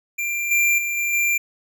square tone with level steps, 2375 Hz, D7, 19 cents sharp, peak -23 / -16 / -23 / -21 / -18 dBFS, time 0.18-1.38 s, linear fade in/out 10 ms, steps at 0.51 / 0.78 / 0.97 / 1.13 s, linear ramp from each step 5 ms, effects none

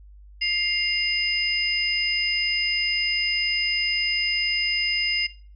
sine tone cluster, 2113 / 2802 / 5010 Hz, C7 / F7 / D#8, +16 / +5 / +11 cents, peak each -26 dBFS, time 0.41-5.27 s, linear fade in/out 10 ms, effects noise-tail reverb RT60 0.4 s tail -17 dB re dry + added 50 Hz sine -44 dBFS peak until 5.55 s

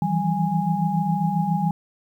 sine tone cluster, 161.6 / 168.9 / 194.9 / 826 Hz, E3 / E3 / G3 / G#5, -34 / +42 / -10 / -10 cents, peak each -25 dBFS, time 0.02-1.71 s, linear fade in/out 2 ms, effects 9-bit

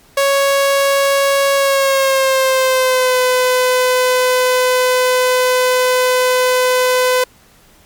sawtooth tone with pitch glide, 554.4 to 505.5 Hz, C#5 to B4, 0 to +40 cents, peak -7 dBFS, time 0.17-7.24 s, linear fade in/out 5 ms, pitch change -160 cents, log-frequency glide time 1.55-3.19 s, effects pink hiss -48 dBFS RMS until 7.85 s + MP3 96 kbps

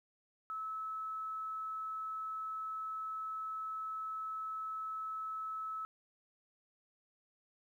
sine tone, 1300 Hz, E6, 24 cents flat, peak -38 dBFS, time 0.5-5.85 s, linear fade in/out 0 ms, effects 12-bit

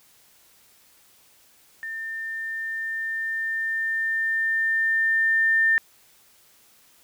sine tone with level ramp, 1800 Hz, A6, 39 cents sharp, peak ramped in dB -30 to -16 dBFS, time 1.83-5.78 s, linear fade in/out 0 ms, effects white hiss -57 dBFS RMS until 7.03 s

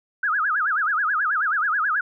sine tone with vibrato, 1440 Hz, F#6, 47 cents flat, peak -19 dBFS, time 0.23-2.01 s, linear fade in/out 5 ms, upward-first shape sine, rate 9.3 Hz, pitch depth 280 cents each way, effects none

